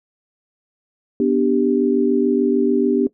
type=chord; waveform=sine; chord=G major; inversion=first; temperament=equal; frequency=246.9 / 293.7 / 392 Hz; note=B3 / D4 / G4; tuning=0 / 0 / 0 cents; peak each=-18 dBFS; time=1.2-3.07 s; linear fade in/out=2 ms; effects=noise-tail reverb RT60 0.1 s tail -17 dB re dry